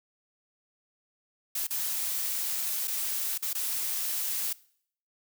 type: noise with dropouts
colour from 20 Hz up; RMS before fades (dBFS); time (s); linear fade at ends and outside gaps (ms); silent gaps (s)
blue; -31; 1.55-4.53; 5; 1.669-1.705 / 2.874-2.878 / 3.378-3.424 / 3.532-3.549
effects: noise-tail reverb RT60 0.6 s tail -21 dB re dry